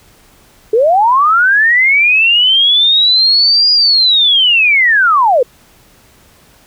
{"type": "linear two-way sweep", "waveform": "sine", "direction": "up then down", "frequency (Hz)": [415.3, 4906, 460.3], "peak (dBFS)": -6, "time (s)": [0.73, 5.43], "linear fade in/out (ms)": 5, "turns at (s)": 3.72, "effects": ["pink hiss -46 dBFS RMS until 6.66 s"]}